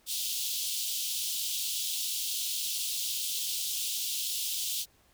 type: high-pass noise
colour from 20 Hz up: pink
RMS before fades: -33 dBFS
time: 0.06-4.86 s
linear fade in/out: 50 ms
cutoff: 3000 Hz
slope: 48 dB/octave
effects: pink hiss -65 dBFS RMS until 5.13 s